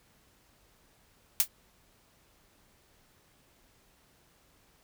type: noise with exponential decay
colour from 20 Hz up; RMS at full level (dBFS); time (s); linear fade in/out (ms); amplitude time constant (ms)
blue; -18; 1.4-1.48; 1; 16
effects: pink hiss -65 dBFS RMS until 4.83 s